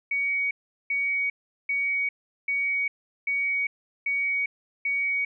sine tone bursts, 2249 Hz, C#7, 24 cents sharp, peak -23 dBFS, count 7, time 0.11-5.25 s, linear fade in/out 5 ms, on 400 ms, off 390 ms, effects none

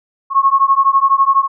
sine beating tone pair, 1086 / 1098 Hz, C#6 / C#6, -36 / -17 cents, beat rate 12 Hz, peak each -12 dBFS, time 0.3-1.48 s, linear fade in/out 50 ms, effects none

